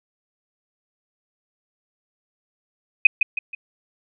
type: tone with echo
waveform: sine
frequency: 2513 Hz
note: D#7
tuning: 17 cents sharp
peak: -5 dBFS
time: 3.05-3.07 s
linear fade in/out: 5 ms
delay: 160 ms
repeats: 3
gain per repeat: -8 dB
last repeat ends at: 3.55 s
effects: none